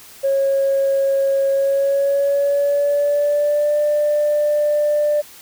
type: tone with pitch glide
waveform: sine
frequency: 547 to 593.1 Hz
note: C#5 to D5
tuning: -23 to +17 cents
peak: -13 dBFS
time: 0.23-5.22 s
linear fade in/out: 20 ms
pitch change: +140 cents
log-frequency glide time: 1.51-3.77 s
effects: tanh soft clip ceiling -10 dBFS + white hiss -42 dBFS RMS until 5.41 s